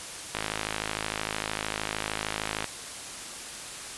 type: click train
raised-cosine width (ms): 0.3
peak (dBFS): -12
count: 123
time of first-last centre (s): 0.35-2.643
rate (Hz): 53.2
effects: white hiss -39 dBFS RMS until 3.97 s + resampled to 24000 Hz